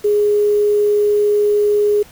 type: tone with quantisation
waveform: sine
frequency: 415.3 Hz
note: G#4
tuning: in tune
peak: -11 dBFS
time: 0.04-2.03 s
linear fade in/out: 10 ms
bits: 6
effects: pink hiss -44 dBFS RMS until 2.11 s